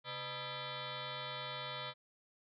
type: tone with frequency modulation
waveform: sine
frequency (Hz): 1244.5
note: D#6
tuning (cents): 0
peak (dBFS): -40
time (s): 0.04-1.94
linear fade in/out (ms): 50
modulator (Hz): 370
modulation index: 7.4
effects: none